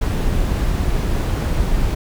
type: noise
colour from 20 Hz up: brown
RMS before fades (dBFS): -18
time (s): 0.01-1.95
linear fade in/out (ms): 10
effects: none